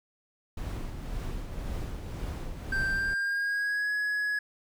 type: noise with tremolo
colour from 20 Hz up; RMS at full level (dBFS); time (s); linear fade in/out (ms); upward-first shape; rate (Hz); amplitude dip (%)
brown; -33; 0.57-3.14; 5; triangle; 1.9; 50
type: tone with pitch glide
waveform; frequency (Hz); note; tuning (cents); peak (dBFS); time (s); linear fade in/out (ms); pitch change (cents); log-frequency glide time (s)
triangle; 1568 to 1680.5; G6 to G#6; 0 to +20; -25; 2.72-4.39; 5; +120; 2.87-3.92
effects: none